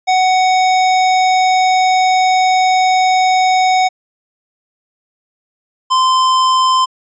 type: tone pair in turn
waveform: square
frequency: 745 / 1035.2 Hz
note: F#5 / C6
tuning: +12 / -19 cents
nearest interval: tritone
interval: 569 cents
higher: second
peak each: -10 dBFS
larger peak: neither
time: 0.07-3.89 / 5.9-6.86 s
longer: first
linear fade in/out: 20 ms
effects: resampled to 16000 Hz